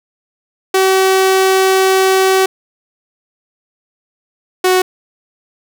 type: tone pair in turn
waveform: sawtooth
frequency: 380.5 / 369.7 Hz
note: F#4 / F#4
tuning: +48 / -1 cents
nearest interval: unison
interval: 49 cents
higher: first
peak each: -5 dBFS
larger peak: neither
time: 0.74-2.46 / 4.64-4.82 s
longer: first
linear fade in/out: 5 ms
effects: none